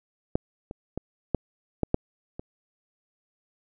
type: clicks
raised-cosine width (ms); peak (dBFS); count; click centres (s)
2; -9 / -23 / -17 / -9 / -10 / -7 / -22; 7; 0.355 / 0.711 / 0.976 / 1.347 / 1.833 / 1.944 / 2.395
effects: none